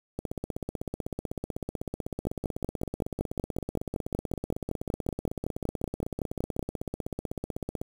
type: two click trains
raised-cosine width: 2 ms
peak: -15 / -19 dBFS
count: 24 / 123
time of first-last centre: 2.27-6.593 / 0.19-7.815 s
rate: 5.32 / 16 Hz
effects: 7-bit